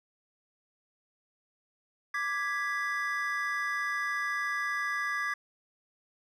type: chord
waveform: triangle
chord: G# diminished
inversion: second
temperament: equal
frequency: 1174.7 / 1661.2 / 1975.5 Hz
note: D6 / G#6 / B6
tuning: 0 / 0 / 0 cents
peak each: -33 / -31 / -33 dBFS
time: 2.14-5.34 s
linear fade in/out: 5 ms
effects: none